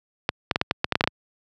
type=clicks; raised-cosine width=0.3 ms; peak=-3 dBFS; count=11; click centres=0.291 / 0.512 / 0.559 / 0.614 / 0.711 / 0.844 / 0.923 / 0.955 / 1.009 / 1.04 / 1.075 s; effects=high-pass 80 Hz 12 dB/octave